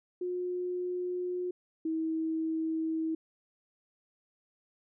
sine tone pair in turn, 359.6 / 321.1 Hz, F#4 / E4, -49 / -45 cents, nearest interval major second, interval 196 cents, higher first, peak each -31 / -29 dBFS, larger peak second, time 0.21-1.51 / 1.85-3.15 s, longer neither, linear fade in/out 5 ms, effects none

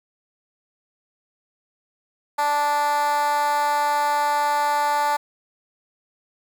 10% pulse tone with high-pass filter, 292.7 Hz, D4, 6 cents flat, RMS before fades -21 dBFS, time 2.38-5.17 s, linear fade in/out 10 ms, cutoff 790 Hz, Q 6.9, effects 8-bit

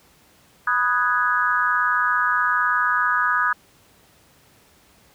sine chord, G# minor seventh, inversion first, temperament equal, 987.8 / 1244.5 / 1480 / 1661.2 Hz, B5 / D#6 / F#6 / G#6, 0 / 0 / 0 / 0 cents, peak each -26 / -21 / -23 / -23 dBFS, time 0.67-3.53 s, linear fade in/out 5 ms, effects pink hiss -55 dBFS RMS until 5.14 s + high-pass 60 Hz 12 dB/octave

